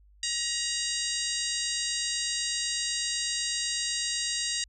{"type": "harmonic tone", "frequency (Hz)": 948, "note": "A#5", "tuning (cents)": 29, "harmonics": [2, 3, 4, 5, 6, 7, 8, 9], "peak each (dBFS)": [-38, -37, -35, -34, -39, -36, -36, -40], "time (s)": [0.23, 4.64], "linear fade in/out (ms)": 2, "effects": ["added 50 Hz sine -55 dBFS peak until 4.68 s"]}